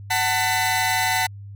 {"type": "tone cluster", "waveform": "sawtooth", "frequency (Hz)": [747, 892, 2009], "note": ["F#5", "A5", "B6"], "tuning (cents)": [16, 23, 29], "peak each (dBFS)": -20, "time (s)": [0.1, 1.27], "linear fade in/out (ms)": 10, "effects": ["added 100 Hz sine -35 dBFS peak until 1.55 s"]}